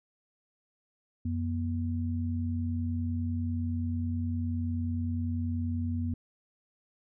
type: tone pair together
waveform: sine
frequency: 90.12 / 240.6 Hz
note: F#2 / B3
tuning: -45 / -45 cents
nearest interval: octave + perfect fourth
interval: 1700 cents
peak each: -30 / -33 dBFS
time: 1.25-6.14 s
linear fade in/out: 5 ms
effects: none